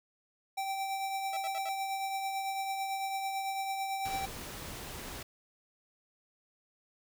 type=tone with tremolo; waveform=square; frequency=778 Hz; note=G5; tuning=13 cents flat; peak=-32 dBFS; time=0.57-4.26 s; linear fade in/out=10 ms; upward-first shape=triangle; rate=9 Hz; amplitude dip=40%
type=tone bursts; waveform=sawtooth; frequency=659.3 Hz; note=E5; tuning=in tune; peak=-36 dBFS; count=4; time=1.33-1.691 s; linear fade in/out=2 ms; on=37 ms; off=71 ms
type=noise; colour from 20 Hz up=pink; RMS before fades=-43 dBFS; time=4.05-5.23 s; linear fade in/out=5 ms
effects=none